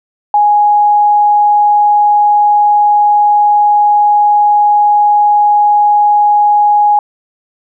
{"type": "tone", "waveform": "sine", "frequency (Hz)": 830.6, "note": "G#5", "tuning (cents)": 0, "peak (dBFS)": -5, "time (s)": [0.34, 6.99], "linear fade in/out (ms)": 2, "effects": []}